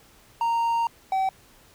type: tone pair in turn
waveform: triangle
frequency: 927 / 765.6 Hz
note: A#5 / G5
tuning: -10 / -41 cents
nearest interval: minor third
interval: 331 cents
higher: first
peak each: -19 / -19 dBFS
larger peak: neither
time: 0.41-0.87 / 1.12-1.29 s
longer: first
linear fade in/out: 2 ms
effects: pink hiss -55 dBFS RMS until 1.74 s